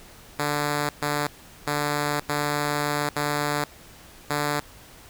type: tone bursts at uneven times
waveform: 5% pulse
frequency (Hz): 146.83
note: D3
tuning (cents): 0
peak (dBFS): -12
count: 6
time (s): 0.39-0.89 / 1.02-1.27 / 1.67-2.2 / 2.29-3.09 / 3.16-3.64 / 4.3-4.6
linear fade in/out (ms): 2
effects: pink hiss -48 dBFS RMS until 5.09 s